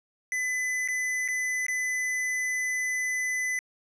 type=tone with dropouts; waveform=square; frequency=2008 Hz; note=B6; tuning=28 cents sharp; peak=-27 dBFS; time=0.32-3.59 s; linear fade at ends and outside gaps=1 ms; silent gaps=0.877-0.885 / 1.279-1.285 / 1.666-1.683 s; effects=low-pass 10000 Hz 12 dB/octave + 10-bit